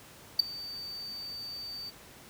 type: tone with ADSR envelope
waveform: triangle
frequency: 4603 Hz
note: D8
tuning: 36 cents flat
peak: -14 dBFS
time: 0.39-1.91 s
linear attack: 7 ms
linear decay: 8 ms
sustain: -23 dB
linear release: 24 ms
effects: pink hiss -52 dBFS RMS until 2.29 s + high-pass 60 Hz 12 dB/octave